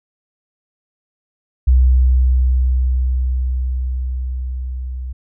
sine tone with level ramp, 63.5 Hz, B1, 49 cents sharp, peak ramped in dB -7 to -23 dBFS, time 1.67-5.13 s, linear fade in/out 10 ms, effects none

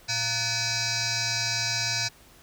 sine tone with frequency modulation, 116.54 Hz, A#2, in tune, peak -23 dBFS, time 0.08-2.09 s, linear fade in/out 20 ms, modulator 807 Hz, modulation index 7.5, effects tanh soft clip ceiling -22 dBFS + pink hiss -54 dBFS RMS until 2.42 s

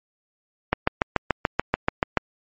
click train, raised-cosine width 0.5 ms, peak -3 dBFS, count 11, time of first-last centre 0.73-2.173 s, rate 6.93 Hz, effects MP3 32 kbps

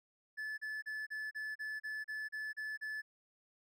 triangle tone bursts, 1732 Hz, A6, 28 cents flat, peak -37 dBFS, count 11, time 0.37-3.02 s, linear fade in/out 20 ms, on 210 ms, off 34 ms, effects none

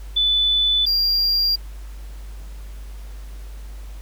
sine / triangle tone pair in turn, 3490 / 4770 Hz, A7 / D8, -15 / +26 cents, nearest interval perfect fourth, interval 541 cents, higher second, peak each -15 dBFS, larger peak neither, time 0.16-0.86 / 0.86-1.56 s, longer neither, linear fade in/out 10 ms, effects added 50 Hz sine -32 dBFS peak until 4.01 s + pink hiss -49 dBFS RMS until 4.01 s

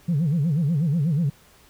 sine tone with vibrato, 155.56 Hz, D#3, in tune, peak -17 dBFS, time 0.08-1.3 s, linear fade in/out 10 ms, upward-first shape sine, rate 8.2 Hz, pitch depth 220 cents each way, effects tanh soft clip ceiling -16 dBFS + pink hiss -54 dBFS RMS until 1.69 s

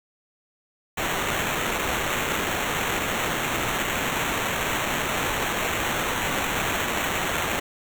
violet noise with sample-and-hold, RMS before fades -26 dBFS, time 0.97-7.6 s, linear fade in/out 10 ms, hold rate 4900 Hz, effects none

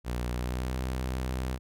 sawtooth tone with pitch glide, 60.8 to 63.82 Hz, B1 to C2, -26 to -43 cents, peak -26 dBFS, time 0.04-1.59 s, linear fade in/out 50 ms, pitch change +83 cents, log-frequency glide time 0.31-0.76 s, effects none

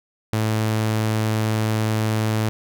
sawtooth tone, 109.3 Hz, A2, 11 cents flat, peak -15 dBFS, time 0.33-2.49 s, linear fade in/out 0 ms, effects none

